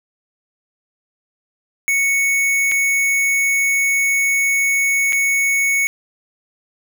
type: tone with dropouts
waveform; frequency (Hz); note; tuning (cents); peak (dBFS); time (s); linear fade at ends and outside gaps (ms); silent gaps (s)
square; 2217; C#7; 0; -15; 1.88-5.87; 0; 2.715-2.719 / 5.124-5.13
effects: none